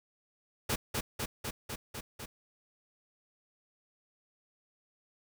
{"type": "noise with echo", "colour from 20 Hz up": "pink", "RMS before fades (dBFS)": -31, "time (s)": [0.69, 0.76], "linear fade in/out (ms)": 10, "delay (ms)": 250, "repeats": 6, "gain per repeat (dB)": -2, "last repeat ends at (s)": 2.26, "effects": []}